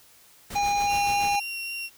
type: noise with tremolo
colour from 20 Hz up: pink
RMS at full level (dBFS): -36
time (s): 0.5-1.36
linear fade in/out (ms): 5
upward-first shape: triangle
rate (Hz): 7.1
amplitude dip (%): 65
type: harmonic tone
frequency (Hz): 813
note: G#5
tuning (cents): -37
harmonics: 1 / 3 / 5 / 7 / 8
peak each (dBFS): -22 / -32 / -36 / -39 / -40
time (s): 0.55-1.4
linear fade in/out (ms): 10
type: tone with vibrato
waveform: 35% pulse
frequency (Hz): 2747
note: F7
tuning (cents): -29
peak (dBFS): -29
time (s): 0.86-1.9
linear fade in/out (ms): 50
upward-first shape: triangle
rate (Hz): 3.7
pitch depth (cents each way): 9
effects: white hiss -55 dBFS RMS until 1.97 s